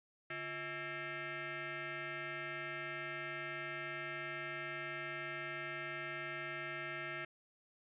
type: tone with frequency modulation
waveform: sine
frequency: 144.9 Hz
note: D3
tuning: 23 cents flat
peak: -39 dBFS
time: 0.3-7.25 s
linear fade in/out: 5 ms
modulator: 493 Hz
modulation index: 4.9
effects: tanh soft clip ceiling -37 dBFS + resampled to 8000 Hz